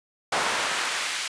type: noise with high-pass filter sweep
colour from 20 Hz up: brown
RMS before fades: -27 dBFS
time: 0.32-1.28 s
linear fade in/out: 5 ms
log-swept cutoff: 770 to 2600 Hz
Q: 0.82
effects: resampled to 22050 Hz